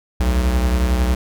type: beating tone pair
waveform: square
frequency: 61.74 / 72.74 Hz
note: B1 / D2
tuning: 0 / -16 cents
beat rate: 11 Hz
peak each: -16 / -24 dBFS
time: 0.2-1.15 s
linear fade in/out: 5 ms
effects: none